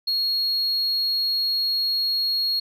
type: tone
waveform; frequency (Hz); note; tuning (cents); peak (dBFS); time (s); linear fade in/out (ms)
sine; 4300; C8; +47; -18; 0.07-2.6; 10
effects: tanh soft clip ceiling -19 dBFS